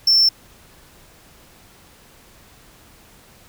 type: tone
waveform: triangle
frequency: 5380 Hz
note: E8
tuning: 34 cents sharp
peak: -10 dBFS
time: 0.07-0.29 s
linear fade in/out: 5 ms
effects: pink hiss -49 dBFS RMS until 3.48 s